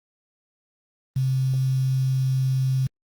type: tone with quantisation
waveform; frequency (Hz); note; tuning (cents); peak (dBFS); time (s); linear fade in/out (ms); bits
sine; 131.6; C3; +10; -19; 1.16-2.87; 5; 7
effects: Opus 24 kbps